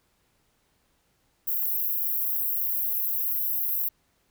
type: high-pass noise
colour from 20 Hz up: pink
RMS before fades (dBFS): -27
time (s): 1.47-3.89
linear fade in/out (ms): 10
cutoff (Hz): 12000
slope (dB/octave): 96
effects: pink hiss -69 dBFS RMS until 4.3 s